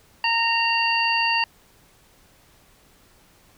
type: harmonic tone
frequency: 923 Hz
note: A#5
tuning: 17 cents flat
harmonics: 1 / 2 / 3 / 5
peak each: -23 / -27 / -22 / -27 dBFS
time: 0.24-1.44 s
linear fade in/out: 2 ms
effects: pink hiss -56 dBFS RMS until 3.57 s